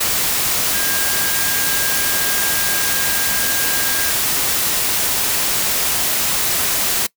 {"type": "tone in noise", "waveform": "sine", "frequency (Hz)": 1617, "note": "G#6", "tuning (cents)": -47, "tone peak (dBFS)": -25, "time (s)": [0.74, 4.11], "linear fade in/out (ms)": 10, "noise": "white", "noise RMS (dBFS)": -18, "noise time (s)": [0, 7.07], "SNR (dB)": -10, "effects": ["noise-tail reverb RT60 0.1 s tail -22 dB re dry"]}